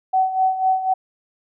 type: tone with tremolo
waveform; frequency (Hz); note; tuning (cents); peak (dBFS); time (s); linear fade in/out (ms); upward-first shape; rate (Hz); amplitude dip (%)
sine; 755; F#5; +35; -13; 0.13-0.94; 10; sine; 4; 70
effects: none